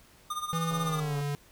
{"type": "tone with tremolo", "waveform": "square", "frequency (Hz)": 1216, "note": "D#6", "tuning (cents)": -40, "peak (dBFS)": -30, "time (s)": [0.3, 1], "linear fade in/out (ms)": 5, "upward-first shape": "sine", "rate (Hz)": 16, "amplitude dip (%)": 75}
{"type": "tone with pitch glide", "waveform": "square", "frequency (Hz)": [164.6, 144.12], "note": ["E3", "D3"], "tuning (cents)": [-2, -32], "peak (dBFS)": -30, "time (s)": [0.53, 1.35], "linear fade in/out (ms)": 0, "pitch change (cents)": -230, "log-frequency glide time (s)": [0.83, 1.17]}
{"type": "click train", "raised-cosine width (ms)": 1, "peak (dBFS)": -30, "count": 71, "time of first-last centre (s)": [0.71, 1.21], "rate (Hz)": 140}
{"effects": ["pink hiss -58 dBFS RMS until 1.51 s"]}